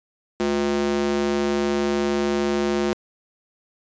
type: tone with high-pass filter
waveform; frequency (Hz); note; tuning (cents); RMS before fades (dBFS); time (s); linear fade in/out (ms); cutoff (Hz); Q
square; 71.4; D2; -48; -22; 0.4-2.93; 0; 290; 3.2
effects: resampled to 16000 Hz